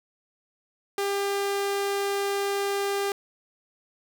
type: tone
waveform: sawtooth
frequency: 399.2 Hz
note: G4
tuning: 32 cents sharp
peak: -21 dBFS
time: 0.98-3.12 s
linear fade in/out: 2 ms
effects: none